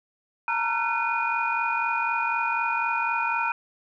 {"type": "tone cluster", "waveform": "sine", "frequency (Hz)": [891, 935, 1365, 1493, 2458], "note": ["A5", "A#5", "F6", "F#6", "D#7"], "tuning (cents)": [22, 5, -40, 15, -22], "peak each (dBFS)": [-32, -27, -29, -32, -28], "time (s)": [0.48, 3.52], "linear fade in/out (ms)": 2, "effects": ["tanh soft clip ceiling -11 dBFS"]}